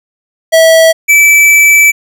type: tone pair in turn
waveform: square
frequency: 650 / 2312 Hz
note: E5 / D7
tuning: -24 / -28 cents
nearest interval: octave + minor seventh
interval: 2196 cents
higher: second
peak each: -3 dBFS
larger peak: neither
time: 0.52-0.93 / 1.08-1.92 s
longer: second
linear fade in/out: 20 ms
effects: none